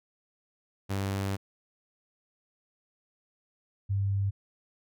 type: tone pair in turn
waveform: sawtooth / sine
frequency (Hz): 98 / 98.91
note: G2 / G2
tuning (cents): 0 / +16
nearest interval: unison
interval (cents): 16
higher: second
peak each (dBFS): -25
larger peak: neither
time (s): 0.89-1.37 / 3.89-4.31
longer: first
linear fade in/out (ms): 20
effects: none